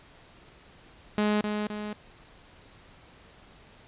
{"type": "tone with echo", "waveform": "sawtooth", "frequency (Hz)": 210, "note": "G#3", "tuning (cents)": 19, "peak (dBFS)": -19, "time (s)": [1.18, 1.41], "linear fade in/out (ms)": 0, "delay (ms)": 260, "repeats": 2, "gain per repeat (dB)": -5, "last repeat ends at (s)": 1.93, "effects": ["pink hiss -54 dBFS RMS until 3.87 s", "resampled to 8000 Hz"]}